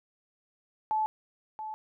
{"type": "tone with echo", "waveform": "sine", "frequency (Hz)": 866, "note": "A5", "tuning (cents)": -28, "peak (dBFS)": -25, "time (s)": [0.91, 1.06], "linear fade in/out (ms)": 0, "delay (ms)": 680, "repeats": 1, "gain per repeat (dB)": -10, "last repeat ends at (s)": 1.74, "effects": []}